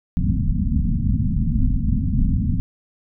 pink low-pass noise, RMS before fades -19 dBFS, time 0.17-2.6 s, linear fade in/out 0 ms, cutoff 260 Hz, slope 96 dB/octave, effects none

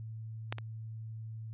clicks, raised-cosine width 0.3 ms, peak -18 / -25 dBFS, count 2, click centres 0.525 / 0.584 s, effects added 111 Hz sine -40 dBFS peak until 1.53 s + resampled to 8000 Hz

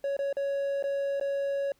triangle tone with dropouts, 557 Hz, C#5, 8 cents sharp, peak -25 dBFS, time 0.04-1.72 s, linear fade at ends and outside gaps 2 ms, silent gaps 0.167-0.19 / 0.328-0.368 / 0.826-0.839 / 1.199-1.211 s, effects pink hiss -68 dBFS RMS until 1.79 s

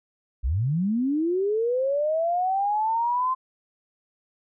sine linear sweep, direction up, 51 to 1046.5 Hz, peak -21 dBFS, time 0.43-3.35 s, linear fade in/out 20 ms, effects none

